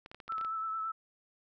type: clicks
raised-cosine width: 0.3 ms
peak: -31 dBFS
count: 9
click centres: 0.061 / 0.115 / 0.146 / 0.202 / 0.28 / 0.322 / 0.382 / 0.412 / 0.448 s
type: tone with vibrato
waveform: sine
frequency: 1314 Hz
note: E6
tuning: 6 cents flat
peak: -33 dBFS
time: 0.29-0.92 s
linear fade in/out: 10 ms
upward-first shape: triangle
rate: 9 Hz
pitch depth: 28 cents each way
effects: none